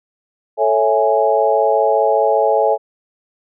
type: chord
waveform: sine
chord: A major seventh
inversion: none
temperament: equal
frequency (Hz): 440 / 554.4 / 659.3 / 830.6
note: A4 / C#5 / E5 / G#5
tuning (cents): 0 / 0 / 0 / 0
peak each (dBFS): -17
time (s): 0.57-2.78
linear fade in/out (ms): 50
effects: none